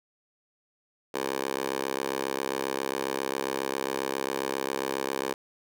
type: tone with high-pass filter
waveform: 10% pulse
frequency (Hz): 67.4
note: C#2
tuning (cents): -48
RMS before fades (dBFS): -31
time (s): 1.14-5.34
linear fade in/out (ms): 5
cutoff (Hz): 480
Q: 1.5
effects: none